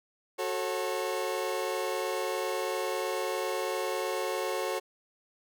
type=chord; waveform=30% pulse; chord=F# minor; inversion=none; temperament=equal with one note detuned; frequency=370 / 440 / 543 Hz; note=F#4 / A4 / C#5; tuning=0 / 0 / -36 cents; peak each=-32 / -32 / -31 dBFS; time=0.38-4.8 s; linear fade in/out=20 ms; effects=none